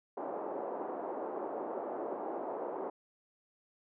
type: band-pass noise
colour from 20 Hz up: pink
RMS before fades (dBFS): -39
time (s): 0.17-2.9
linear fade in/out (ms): 5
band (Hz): 340 to 900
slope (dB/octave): 24
effects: none